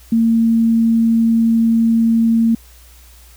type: tone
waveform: sine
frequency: 227.9 Hz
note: A#3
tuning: 39 cents flat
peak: -10 dBFS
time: 0.12-2.55 s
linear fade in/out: 5 ms
effects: added 60 Hz sine -42 dBFS peak until 3.36 s + white hiss -47 dBFS RMS until 3.36 s